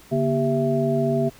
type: tone cluster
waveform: sine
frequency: 142.4 / 238.4 / 392.8 / 663 Hz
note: C#3 / A#3 / G4 / E5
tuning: +47 / +39 / +4 / +10 cents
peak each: -24 dBFS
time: 0.11-1.3 s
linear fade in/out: 20 ms
effects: pink hiss -49 dBFS RMS until 1.39 s